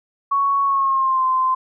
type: tone with pitch glide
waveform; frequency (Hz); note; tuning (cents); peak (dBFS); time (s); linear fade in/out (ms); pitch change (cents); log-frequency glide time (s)
sine; 1112 to 1037.5; C#6 to C6; +5 to -15; -15; 0.31-1.55; 10; -120; 0.64-1.25
effects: none